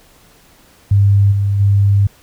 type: tone with level steps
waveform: sine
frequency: 100 Hz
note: G2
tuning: 35 cents sharp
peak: -7 / -12 / -8 dBFS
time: 0.91-2.07 s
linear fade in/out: 5 ms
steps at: 1.31 / 1.59 s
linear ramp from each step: 20 ms
effects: pink hiss -48 dBFS RMS until 2.22 s